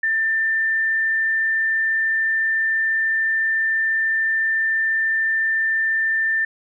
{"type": "tone", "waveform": "sine", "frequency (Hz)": 1787, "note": "A6", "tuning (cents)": 26, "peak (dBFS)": -17, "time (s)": [0.03, 6.45], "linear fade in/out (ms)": 5, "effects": []}